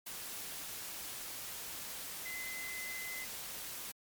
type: tone in noise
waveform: sine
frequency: 2042 Hz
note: C7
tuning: 43 cents flat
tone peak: -42 dBFS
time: 2.25-3.25 s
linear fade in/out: 10 ms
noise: white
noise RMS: -44 dBFS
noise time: 0.06-3.92 s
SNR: -1 dB
effects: MP3 96 kbps